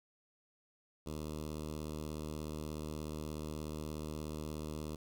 10% pulse tone with notch filter, 76.7 Hz, D#2, 24 cents flat, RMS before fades -42 dBFS, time 1.06-4.96 s, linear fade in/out 5 ms, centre 1800 Hz, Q 0.89, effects none

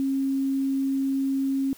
sine tone, 270.8 Hz, C#4, 40 cents flat, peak -22 dBFS, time 0-1.73 s, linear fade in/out 0 ms, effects white hiss -51 dBFS RMS until 1.77 s

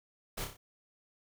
pink noise with echo, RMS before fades -38 dBFS, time 0.37-0.45 s, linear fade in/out 10 ms, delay 30 ms, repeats 4, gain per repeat -5 dB, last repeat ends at 0.57 s, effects none

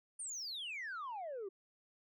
sine exponential sweep, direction down, 9397 to 370 Hz, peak -39 dBFS, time 0.19-1.49 s, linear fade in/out 10 ms, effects tanh soft clip ceiling -39 dBFS

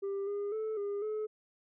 sine tone with pitch steps, 395.6 / 406.7 / 436.8 / 405.2 / 429.2 Hz, G4 / G#4 / A4 / G#4 / A4, +16 / -36 / -13 / -43 / -43 cents, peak -30 dBFS, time 0.02-1.27 s, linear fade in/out 20 ms, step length 250 ms, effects tanh soft clip ceiling -32 dBFS

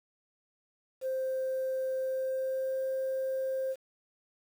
sine tone with pitch glide, 523.3 to 527.9 Hz, C5 to C5, 0 to +15 cents, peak -28 dBFS, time 1.01-3.76 s, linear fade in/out 50 ms, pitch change +15 cents, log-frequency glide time 2.01-2.89 s, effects tanh soft clip ceiling -27 dBFS + 9-bit

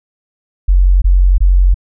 sine tone bursts, 45.63 Hz, F#1, 23 cents flat, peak -5 dBFS, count 3, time 0.68-1.744 s, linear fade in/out 10 ms, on 340 ms, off 22 ms, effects none

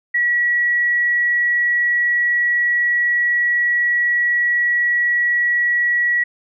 sine tone, 1928 Hz, B6, 42 cents flat, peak -14 dBFS, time 0.14-6.24 s, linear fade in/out 10 ms, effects none

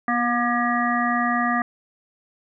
harmonic tone with a mistuned harmonic, 239.2 Hz, A#3, 45 cents sharp, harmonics 1 / 3 / 5 / 7 / 8, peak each -24 / -25 / -24 / -29 / -27 dBFS, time 0.08-1.62 s, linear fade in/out 2 ms, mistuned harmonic 1, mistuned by +21 cents, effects none

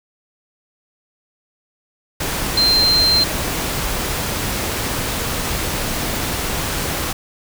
sine tone in noise, 4140 Hz, C8, 19 cents flat, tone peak -12 dBFS, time 2.57-3.24 s, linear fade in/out 5 ms, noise pink, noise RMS -22 dBFS, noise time 2.2-7.13 s, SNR +7 dB, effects none

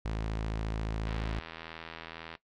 sawtooth tone, 54.3 Hz, A1, 22 cents flat, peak -28 dBFS, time 0.05-1.4 s, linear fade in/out 5 ms
click train, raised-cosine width 0.3 ms, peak -25 dBFS, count 106, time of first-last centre 1.07-2.352 s, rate 81.9 Hz
effects noise-tail reverb RT60 0.1 s tail -17 dB re dry + low-pass 5000 Hz 12 dB/octave

